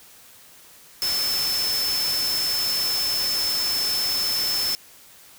sine tone in noise, 5274 Hz, E8, in tune, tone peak -22 dBFS, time 1.02-4.75 s, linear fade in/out 0 ms, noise white, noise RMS -29 dBFS, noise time 1.02-4.75 s, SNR +4 dB, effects white hiss -49 dBFS RMS until 5.38 s

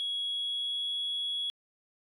sine tone with pitch glide, 3333 to 3352 Hz, G#7 to G#7, +5 to +15 cents, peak -29 dBFS, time 0-1.5 s, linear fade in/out 0 ms, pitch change +10 cents, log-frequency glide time 0.26-0.94 s, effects tanh soft clip ceiling -27 dBFS

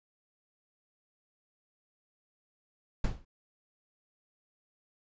brown noise with exponential decay, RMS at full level -23 dBFS, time 3.04-3.25 s, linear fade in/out 5 ms, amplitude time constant 45 ms, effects resampled to 16000 Hz

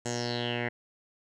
10% pulse tone with low-pass filter sweep, 120 Hz, B2, 49 cents flat, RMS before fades -32 dBFS, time 0.05-0.69 s, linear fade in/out 10 ms, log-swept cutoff 7500 to 2000 Hz, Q 5.8, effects none

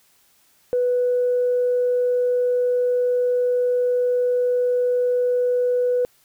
sine tone, 493.9 Hz, B4, in tune, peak -16 dBFS, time 0.73-6.05 s, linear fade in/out 0 ms, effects tanh soft clip ceiling -12 dBFS + white hiss -59 dBFS RMS until 6.24 s

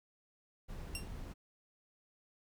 brown noise, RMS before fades -45 dBFS, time 0.68-1.34 s, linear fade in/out 20 ms
15% pulse tone with exponential decay, 2756 Hz, F7, 24 cents flat, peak -29 dBFS, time 0.95-1.08 s, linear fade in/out 1 ms, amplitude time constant 27 ms
effects none

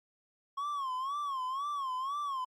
triangle tone with vibrato, 1091 Hz, C#6, 28 cents flat, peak -31 dBFS, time 0.57-2.45 s, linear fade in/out 10 ms, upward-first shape sine, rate 2 Hz, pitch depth 130 cents each way, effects Opus 48 kbps

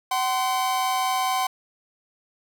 45% pulse tone pair together, 757.4 / 1038 Hz, F#5 / C6, +40 / -14 cents, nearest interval perfect fourth, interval 546 cents, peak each -24 / -25 dBFS, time 0.11-1.47 s, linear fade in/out 5 ms, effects none

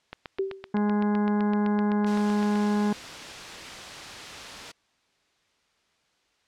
click train, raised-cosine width 0.3 ms, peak -20 dBFS, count 20, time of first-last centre 0.13-2.557 s, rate 7.83 Hz
sine tone with exponential decay, 387 Hz, G4, 22 cents flat, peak -21 dBFS, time 0.39-0.73 s, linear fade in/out 5 ms, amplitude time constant 72 ms
harmonic tone, 207.7 Hz, G#3, in tune, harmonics 1 / 2 / 3 / 4 / 5 / 6 / 7 / 8 / 10, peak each -22 / -31 / -42 / -34 / -38 / -50 / -45 / -43 / -53 dBFS, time 0.74-2.93 s, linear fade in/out 5 ms
white noise, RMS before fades -38 dBFS, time 2.06-4.72 s, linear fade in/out 10 ms
effects white hiss -68 dBFS RMS until 6.47 s + low-pass 5000 Hz 12 dB/octave

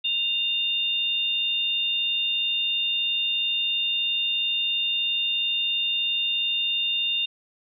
sine tone pair together, 2794 / 3631 Hz, F7 / A#7, 0 / -46 cents, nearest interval perfect fourth, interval 454 cents, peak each -25 dBFS, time 0.04-7.26 s, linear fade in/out 10 ms, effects none

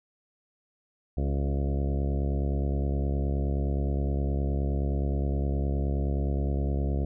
harmonic tone with a mistuned harmonic, 69.6 Hz, C#2, 8 cents sharp, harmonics 1 / 2 / 3 / 4 / 5 / 6 / 7 / 8 / 9 / 10, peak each -26 / -32 / -36 / -38 / -40 / -42 / -43 / -44 / -45 / -46 dBFS, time 1.17-7.05 s, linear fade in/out 5 ms, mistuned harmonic 5, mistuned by +23 cents, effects none

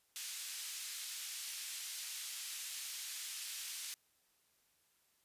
white band-pass noise, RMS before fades -45 dBFS, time 0.16-3.94 s, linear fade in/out 0 ms, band 2400 to 9600 Hz, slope 12 dB/octave, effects white hiss -75 dBFS RMS until 5.24 s + resampled to 32000 Hz

